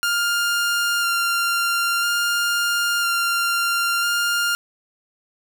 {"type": "tone with vibrato", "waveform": "sawtooth", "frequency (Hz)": 1396.9, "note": "F6", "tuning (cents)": 0, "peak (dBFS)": -15, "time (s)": [0.03, 4.55], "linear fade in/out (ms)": 0, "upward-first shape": "square", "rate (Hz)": 0.5, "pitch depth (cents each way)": 10, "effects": []}